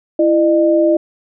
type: tone pair together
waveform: sine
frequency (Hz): 334 / 606.9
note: E4 / D#5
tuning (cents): +23 / -43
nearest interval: minor seventh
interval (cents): 1034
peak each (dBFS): -12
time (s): 0.19-0.97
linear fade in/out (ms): 5
effects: none